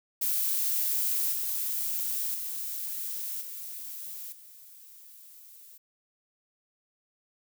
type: noise with level steps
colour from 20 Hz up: violet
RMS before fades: -28 / -31 / -35 / -40 / -51 dBFS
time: 0.21-5.78 s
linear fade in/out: 10 ms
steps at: 1.32 / 2.34 / 3.41 / 4.32 s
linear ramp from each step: 5 ms
effects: none